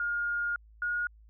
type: tone pair in turn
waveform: sine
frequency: 1420 / 1438.2 Hz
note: F6 / F#6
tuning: +28 / -50 cents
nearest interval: unison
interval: 22 cents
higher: second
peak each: -28 dBFS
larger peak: neither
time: 0-0.56 / 0.82-1.07 s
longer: first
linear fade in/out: 2 ms
effects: added 54 Hz sine -53 dBFS peak until 1.29 s